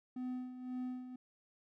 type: tone with tremolo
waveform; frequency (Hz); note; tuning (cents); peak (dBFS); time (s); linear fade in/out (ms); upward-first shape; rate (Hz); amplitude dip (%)
triangle; 252.4; B3; +38; -35; 0.16-1.16; 5; sine; 1.9; 65
effects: none